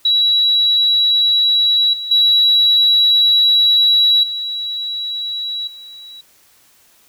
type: tone with level steps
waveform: sine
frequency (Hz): 3903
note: B7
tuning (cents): -21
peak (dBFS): -10 / -22 / -8 / -20 / -33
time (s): 0.05-6.21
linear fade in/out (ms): 5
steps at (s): 1.93 / 2.11 / 4.23 / 5.67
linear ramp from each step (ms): 5
effects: tanh soft clip ceiling -4 dBFS + white hiss -52 dBFS RMS until 7.08 s